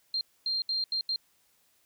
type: tone bursts at uneven times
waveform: sine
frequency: 4186 Hz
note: C8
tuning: in tune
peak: -27 dBFS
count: 5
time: 0.14-0.21 / 0.46-0.62 / 0.69-0.84 / 0.92-1.01 / 1.09-1.16 s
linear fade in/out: 2 ms
effects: white hiss -68 dBFS RMS until 1.85 s